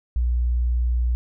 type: tone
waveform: sine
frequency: 60.3 Hz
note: B1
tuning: 41 cents flat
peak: -18 dBFS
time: 0.16-1.15 s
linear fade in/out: 0 ms
effects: none